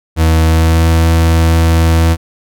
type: tone with pitch glide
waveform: 40% pulse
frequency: 80.4 to 82.09 Hz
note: E2 to E2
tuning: -43 to -7 cents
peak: -6 dBFS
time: 0.16-2.17 s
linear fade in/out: 50 ms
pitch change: +36 cents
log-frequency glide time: 0.46-0.85 s
effects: none